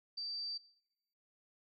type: tone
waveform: sine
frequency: 4654 Hz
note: D8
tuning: 17 cents flat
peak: -38 dBFS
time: 0.17-0.58 s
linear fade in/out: 10 ms
effects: noise-tail reverb RT60 0.8 s tail -22 dB re dry